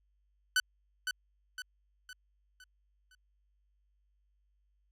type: tone with echo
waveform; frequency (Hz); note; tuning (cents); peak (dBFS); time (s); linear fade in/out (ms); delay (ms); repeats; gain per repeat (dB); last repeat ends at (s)
sawtooth; 1502; F#6; +26; -21; 0.56-0.6; 2; 510; 5; -7; 3.15
effects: added 50 Hz sine -70 dBFS peak until 4.91 s + low-pass 12000 Hz 12 dB/octave